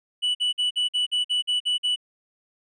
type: tone bursts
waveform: triangle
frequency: 2960 Hz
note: F#7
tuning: in tune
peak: -19 dBFS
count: 10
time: 0.22-1.961 s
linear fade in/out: 20 ms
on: 130 ms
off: 49 ms
effects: resampled to 22050 Hz